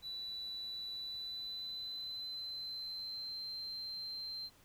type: tone with pitch glide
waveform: triangle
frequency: 3961 to 4129 Hz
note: B7 to C8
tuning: +4 to -24 cents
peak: -38 dBFS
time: 0.02-4.5 s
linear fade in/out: 50 ms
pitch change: +72 cents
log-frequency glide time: 0.92-3.48 s
effects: tanh soft clip ceiling -38 dBFS + pink hiss -65 dBFS RMS until 4.64 s